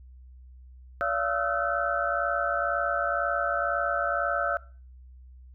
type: tone cluster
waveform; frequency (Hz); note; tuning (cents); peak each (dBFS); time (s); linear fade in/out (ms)
sine; 574 / 682 / 1293 / 1355 / 1522; D5 / F5 / E6 / E6 / F#6; -40 / -41 / -34 / +47 / +48; -31; 1.01-4.57; 0
effects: noise-tail reverb RT60 0.4 s tail -20 dB re dry + added 63 Hz sine -46 dBFS peak until 5.54 s